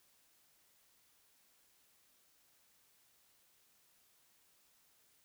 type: silence
effects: white hiss -71 dBFS RMS until 5.24 s